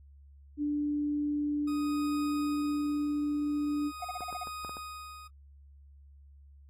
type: tone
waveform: sine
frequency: 293.7 Hz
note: D4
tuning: in tune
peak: -28 dBFS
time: 0.57-3.92 s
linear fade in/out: 50 ms
type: tone with tremolo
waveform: 40% pulse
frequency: 1247 Hz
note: D#6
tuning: 3 cents sharp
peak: -37 dBFS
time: 1.67-5.28 s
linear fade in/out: 10 ms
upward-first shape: sine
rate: 0.45 Hz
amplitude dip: 80%
type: tone bursts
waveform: triangle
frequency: 726 Hz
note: F#5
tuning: 33 cents flat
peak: -34 dBFS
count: 7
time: 4.02-4.437 s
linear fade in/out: 5 ms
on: 27 ms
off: 38 ms
type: clicks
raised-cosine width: 1 ms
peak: -30 dBFS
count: 6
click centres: 4.207 / 4.327 / 4.472 / 4.648 / 4.694 / 4.769 s
effects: added 70 Hz sine -52 dBFS peak until 6.69 s + AAC 48 kbps